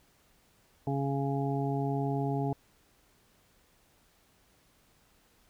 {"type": "harmonic tone", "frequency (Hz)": 138.59, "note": "C#3", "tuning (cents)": 0, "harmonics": [1, 2, 3, 5, 6], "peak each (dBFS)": [-31, -34, -36, -38, -39], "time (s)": [0.87, 2.53], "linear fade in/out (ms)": 2, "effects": ["pink hiss -66 dBFS RMS until 5.49 s"]}